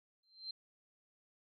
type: tone with exponential growth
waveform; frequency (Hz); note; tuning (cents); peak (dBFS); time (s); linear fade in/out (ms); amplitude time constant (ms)
sine; 4133; C8; -22; -38; 0.23-0.51; 5; 59
effects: none